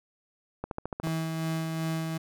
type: click train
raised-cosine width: 1 ms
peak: -19 dBFS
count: 7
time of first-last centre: 0.64-1.072 s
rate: 13.9 Hz
type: tone with tremolo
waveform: 35% pulse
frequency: 161.6 Hz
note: E3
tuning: 34 cents flat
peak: -26 dBFS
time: 1.03-2.18 s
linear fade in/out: 10 ms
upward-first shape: sine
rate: 2.6 Hz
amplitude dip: 30%
effects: none